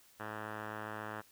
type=tone with low-pass filter; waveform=5% pulse; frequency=107.4 Hz; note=A2; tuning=41 cents flat; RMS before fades=-43 dBFS; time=0.19-1.22 s; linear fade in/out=20 ms; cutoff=1800 Hz; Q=3.2; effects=white hiss -64 dBFS RMS until 1.31 s